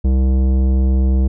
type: tone with tanh clipping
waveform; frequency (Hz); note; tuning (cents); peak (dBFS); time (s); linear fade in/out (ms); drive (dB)
sine; 65.3; C2; -3; -13; 0.04-1.28; 10; 14
effects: none